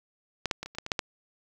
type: clicks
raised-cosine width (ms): 0.2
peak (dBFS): -11 / -9 / -18 / -23 / -30 / -14 / -19 / -8 / -10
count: 9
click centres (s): 0.457 / 0.512 / 0.63 / 0.66 / 0.75 / 0.785 / 0.864 / 0.918 / 0.992
effects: 8-bit